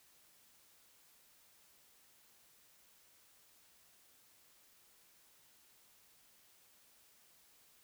silence, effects white hiss -67 dBFS RMS until 7.83 s

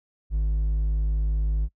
sine tone with hard clipping, 52.6 Hz, G#1, 23 cents sharp, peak -22 dBFS, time 0.3-1.69 s, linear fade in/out 50 ms, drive 3 dB, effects noise-tail reverb RT60 0.1 s tail -25 dB re dry

